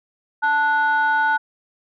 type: tone pair together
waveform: sine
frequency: 880 / 1469.3 Hz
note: A5 / F#6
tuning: 0 / -13 cents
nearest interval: major sixth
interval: 887 cents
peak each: -17 dBFS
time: 0.42-1.38 s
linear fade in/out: 20 ms
effects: tanh soft clip ceiling -11 dBFS